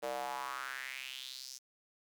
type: tone with high-pass filter sweep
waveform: square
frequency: 65.41 Hz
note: C2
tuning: in tune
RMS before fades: -42 dBFS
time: 0.02-1.59 s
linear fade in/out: 20 ms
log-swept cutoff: 530 to 6000 Hz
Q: 4
effects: 10-bit